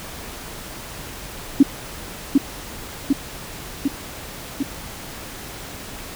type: tone with echo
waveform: sine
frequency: 277.2 Hz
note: C#4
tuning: in tune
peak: -6 dBFS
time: 1.6-1.63 s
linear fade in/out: 5 ms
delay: 750 ms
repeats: 4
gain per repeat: -3 dB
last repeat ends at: 4.63 s
effects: pink hiss -35 dBFS RMS until 6.15 s